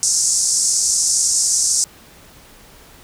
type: band-pass noise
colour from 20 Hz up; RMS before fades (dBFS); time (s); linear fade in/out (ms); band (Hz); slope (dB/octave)
pink; -17; 0.03-1.84; 0; 5500 to 9000; 48
effects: pink hiss -45 dBFS RMS until 3.03 s